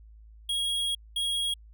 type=tone pair in turn; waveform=square; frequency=3297 / 3297 Hz; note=G#7 / G#7; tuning=-13 / -13 cents; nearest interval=unison; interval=0 cents; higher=neither; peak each=-27 dBFS; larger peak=neither; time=0.49-0.95 / 1.16-1.54 s; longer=first; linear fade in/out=5 ms; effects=added 54 Hz sine -48 dBFS peak until 1.73 s